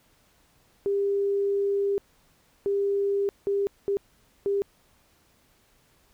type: tone bursts at uneven times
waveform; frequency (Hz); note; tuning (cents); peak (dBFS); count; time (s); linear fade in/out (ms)
sine; 399.5; G4; +33; -22; 5; 0.86-1.98 / 2.66-3.29 / 3.47-3.67 / 3.88-3.97 / 4.46-4.62; 0
effects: pink hiss -63 dBFS RMS until 6.13 s